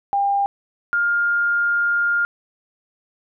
sine tone pair in turn, 800 / 1409.1 Hz, G5 / F6, +35 / +15 cents, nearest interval minor seventh, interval 980 cents, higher second, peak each -16 / -16 dBFS, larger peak neither, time 0.13-0.46 / 0.93-2.25 s, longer second, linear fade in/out 0 ms, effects none

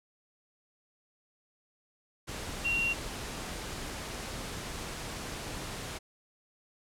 sine tone in noise, 2753 Hz, F7, 25 cents flat, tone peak -27 dBFS, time 2.64-2.94 s, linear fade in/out 20 ms, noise pink, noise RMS -39 dBFS, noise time 2.27-5.99 s, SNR +9 dB, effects low-pass 10000 Hz 12 dB/octave

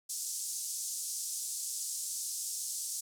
white band-pass noise, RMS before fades -38 dBFS, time 0.09-3.01 s, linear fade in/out 10 ms, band 5600 to 9800 Hz, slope 24 dB/octave, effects none

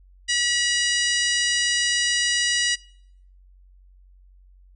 harmonic tone with a mistuned harmonic, 967 Hz, B5, 37 cents flat, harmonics 2 / 3 / 4 / 5 / 6 / 7 / 8 / 9, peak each -25 / -25 / -30 / -28 / -28 / -34 / -33 / -32 dBFS, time 0.28-2.76 s, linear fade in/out 20 ms, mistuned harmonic 7, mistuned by +24 cents, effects noise-tail reverb RT60 0.7 s tail -24 dB re dry + added 46 Hz sine -49 dBFS peak until 4.75 s

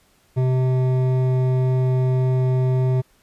triangle tone with hard clipping, 128.7 Hz, C3, 28 cents flat, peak -18 dBFS, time 0.36-3.02 s, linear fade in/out 20 ms, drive 15 dB, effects pink hiss -59 dBFS RMS until 3.22 s + resampled to 32000 Hz

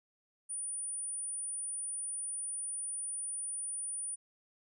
sine tone, 9440 Hz, D9, 8 cents sharp, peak -36 dBFS, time 0.49-4.16 s, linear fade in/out 20 ms, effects none

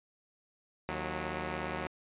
5% pulse tone pair together, 76.98 / 183.1 Hz, D#2 / F#3, -18 / -18 cents, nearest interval octave + minor third, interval 1500 cents, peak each -26 dBFS, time 0.89-1.87 s, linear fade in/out 0 ms, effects resampled to 8000 Hz

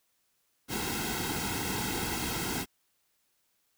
pink noise with comb filter, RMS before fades -33 dBFS, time 0.68-2.66 s, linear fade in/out 50 ms, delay 1.7 ms, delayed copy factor -0.8, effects white hiss -74 dBFS RMS until 3.77 s

